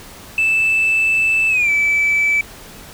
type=tone with pitch glide; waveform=sine; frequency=2637 to 2309 Hz; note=E7 to D7; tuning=0 to -30 cents; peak=-11 dBFS; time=0.38-2.41 s; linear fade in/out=2 ms; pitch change=-230 cents; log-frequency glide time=1.49-1.7 s; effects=tanh soft clip ceiling -10 dBFS + pink hiss -38 dBFS RMS until 2.93 s